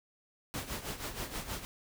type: noise with tremolo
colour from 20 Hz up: pink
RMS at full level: -37 dBFS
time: 0.54-1.65 s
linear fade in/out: 0 ms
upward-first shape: sine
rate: 6.3 Hz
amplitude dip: 70%
effects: none